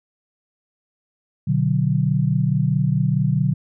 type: chord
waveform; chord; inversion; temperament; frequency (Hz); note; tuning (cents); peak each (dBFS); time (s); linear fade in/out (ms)
sine; B minor; none; just; 123.47 / 148.16 / 185.21; B2 / D3 / F#3; 0 / +16 / +2; -21 / -19 / -22; 1.47-3.54; 10
effects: none